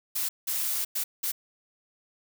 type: noise bursts at uneven times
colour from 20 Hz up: blue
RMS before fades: -29 dBFS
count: 4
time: 0.15-0.29 / 0.47-0.85 / 0.95-1.04 / 1.23-1.32 s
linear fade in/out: 10 ms
effects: none